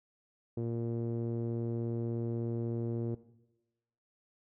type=tone with low-pass filter; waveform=sawtooth; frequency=116.54 Hz; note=A#2; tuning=in tune; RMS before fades=-35 dBFS; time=0.57-3.15 s; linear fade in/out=5 ms; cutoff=400 Hz; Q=2.5; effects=noise-tail reverb RT60 1.0 s tail -17 dB re dry